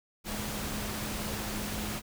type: tone in noise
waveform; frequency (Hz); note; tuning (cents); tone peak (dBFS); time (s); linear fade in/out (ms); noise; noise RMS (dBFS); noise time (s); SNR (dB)
sine; 210; G#3; +19; -39; 0.24-2.02; 50; pink; -36; 0.24-2.02; -6
effects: none